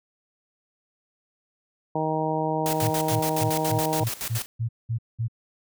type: harmonic tone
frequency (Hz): 157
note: D#3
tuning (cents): +16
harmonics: 1 / 2 / 3 / 4 / 5 / 6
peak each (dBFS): -30 / -30 / -30 / -30 / -30 / -30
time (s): 1.95-4.04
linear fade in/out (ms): 5
type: noise with tremolo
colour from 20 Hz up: white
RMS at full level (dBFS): -30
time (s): 2.66-4.46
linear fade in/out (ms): 0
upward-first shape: square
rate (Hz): 7.1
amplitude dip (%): 80
type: tone bursts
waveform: sine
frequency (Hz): 114.9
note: A#2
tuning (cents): -25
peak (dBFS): -23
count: 9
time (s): 2.81-5.283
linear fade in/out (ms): 20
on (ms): 97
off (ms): 200
effects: none